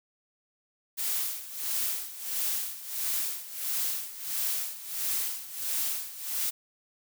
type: noise with tremolo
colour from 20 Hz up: blue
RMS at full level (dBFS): -29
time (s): 0.97-6.51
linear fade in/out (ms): 20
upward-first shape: sine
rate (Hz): 1.5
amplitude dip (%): 80
effects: none